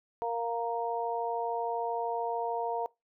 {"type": "harmonic tone", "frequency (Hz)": 233.1, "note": "A#3", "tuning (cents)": 0, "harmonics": [2, 3, 4], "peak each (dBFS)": [-34, -34, -34], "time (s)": [0.22, 2.86], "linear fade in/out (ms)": 0, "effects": ["noise-tail reverb RT60 0.2 s tail -22 dB re dry"]}